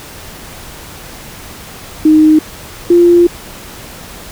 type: tone pair in turn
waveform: sine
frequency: 310 / 347.2 Hz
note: D#4 / F4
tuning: -6 / -10 cents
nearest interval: major second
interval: 196 cents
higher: second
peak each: -3 dBFS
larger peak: neither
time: 2.05-2.39 / 2.9-3.27 s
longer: second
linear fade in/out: 5 ms
effects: pink hiss -31 dBFS RMS until 4.31 s